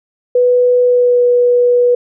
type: tone with pitch glide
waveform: sine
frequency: 493.9 to 488.2 Hz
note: B4 to B4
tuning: 0 to -20 cents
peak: -7 dBFS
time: 0.35-1.95 s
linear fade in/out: 5 ms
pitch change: -20 cents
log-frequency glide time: 0.83-1.23 s
effects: none